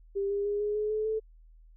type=tone with pitch steps; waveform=sine; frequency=397 / 403.5 / 410.1 / 416.7 / 423.5 / 430.4 / 437.5 Hz; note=G4 / G#4 / G#4 / G#4 / G#4 / A4 / A4; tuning=+22 / -50 / -22 / +6 / +34 / -38 / -10 cents; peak=-27 dBFS; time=0.15-1.2 s; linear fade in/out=20 ms; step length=150 ms; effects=added 40 Hz sine -52 dBFS peak until 1.76 s